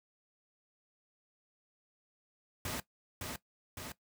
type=noise with echo; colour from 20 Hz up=pink; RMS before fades=-38 dBFS; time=2.65-2.8 s; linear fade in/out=2 ms; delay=560 ms; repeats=2; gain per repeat=-3 dB; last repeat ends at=3.92 s; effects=noise-tail reverb RT60 0.1 s tail -17 dB re dry + high-pass 60 Hz 12 dB/octave